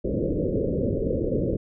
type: low-pass noise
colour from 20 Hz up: white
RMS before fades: -25 dBFS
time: 0.04-1.57 s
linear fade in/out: 10 ms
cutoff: 560 Hz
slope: 96 dB/octave
effects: none